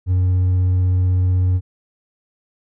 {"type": "tone with hard clipping", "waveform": "sine", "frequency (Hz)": 91.6, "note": "F#2", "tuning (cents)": -17, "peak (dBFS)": -14, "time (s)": [0.06, 1.61], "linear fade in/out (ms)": 50, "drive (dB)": 2, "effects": []}